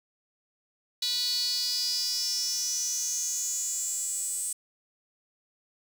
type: tone with high-pass filter sweep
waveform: sawtooth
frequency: 490.7 Hz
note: B4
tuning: 11 cents flat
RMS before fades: -30 dBFS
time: 1.02-4.53 s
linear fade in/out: 5 ms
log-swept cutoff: 4100 to 8400 Hz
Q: 8.6
effects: none